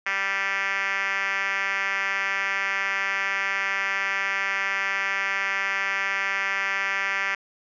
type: tone with band-pass filter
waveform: 5% pulse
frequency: 195.7 Hz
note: G3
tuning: 3 cents flat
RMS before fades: -26 dBFS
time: 0.06-7.35 s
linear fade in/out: 5 ms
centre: 2000 Hz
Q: 2.2
effects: resampled to 16000 Hz